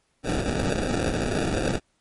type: noise with sample-and-hold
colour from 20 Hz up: blue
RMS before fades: -25 dBFS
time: 0.23-1.8 s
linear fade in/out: 50 ms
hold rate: 1050 Hz
effects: pink hiss -69 dBFS RMS until 2 s + MP3 48 kbps